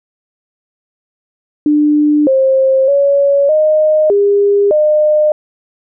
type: tone with pitch steps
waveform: sine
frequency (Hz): 298 / 531 / 562 / 617 / 404.4 / 607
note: D4 / C5 / C#5 / D#5 / G#4 / D#5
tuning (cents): +25 / +25 / +24 / -15 / -46 / -43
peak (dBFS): -7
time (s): 1.66-5.32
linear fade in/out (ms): 2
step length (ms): 610
effects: none